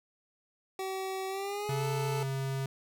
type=tone with pitch glide; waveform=25% pulse; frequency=381.2 to 437.9 Hz; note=G4 to A4; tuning=-48 to -8 cents; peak=-30 dBFS; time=0.79-2.23 s; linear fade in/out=2 ms; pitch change=+240 cents; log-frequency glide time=1.28-1.86 s
type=tone; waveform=square; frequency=135 Hz; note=C#3; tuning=45 cents flat; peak=-32 dBFS; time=1.69-2.66 s; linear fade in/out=2 ms
effects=none